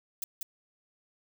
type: noise with echo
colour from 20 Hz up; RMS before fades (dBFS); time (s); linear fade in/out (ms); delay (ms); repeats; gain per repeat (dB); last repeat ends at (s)
violet; -34; 0.22-0.24; 2; 190; 1; -2; 0.43
effects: none